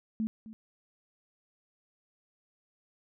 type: tone with echo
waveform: sine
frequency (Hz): 220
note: A3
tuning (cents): 0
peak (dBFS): -28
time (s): 0.2-0.27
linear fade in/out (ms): 0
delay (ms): 260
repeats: 1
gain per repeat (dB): -15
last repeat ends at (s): 0.53
effects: none